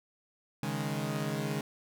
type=chord; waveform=sawtooth; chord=C# suspended second; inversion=none; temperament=equal; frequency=138.59 / 155.56 / 207.7 Hz; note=C#3 / D#3 / G#3; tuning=0 / 0 / 0 cents; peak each=-32 dBFS; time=0.63-1.61 s; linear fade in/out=2 ms; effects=none